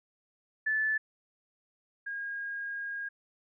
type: tone pair in turn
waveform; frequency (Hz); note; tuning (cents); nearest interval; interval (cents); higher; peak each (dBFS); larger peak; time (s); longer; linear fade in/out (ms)
sine; 1743 / 1628.2; A6 / G#6; -17 / -35; minor second; 118; first; -26 / -34; first; 0.66-0.98 / 2.06-3.09; second; 10
effects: none